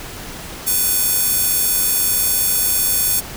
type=tone with high-pass filter; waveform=square; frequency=497.7 Hz; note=B4; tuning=13 cents sharp; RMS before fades=-17 dBFS; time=0.66-3.21 s; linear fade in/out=20 ms; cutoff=10000 Hz; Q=0.72; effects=pink hiss -32 dBFS RMS until 3.36 s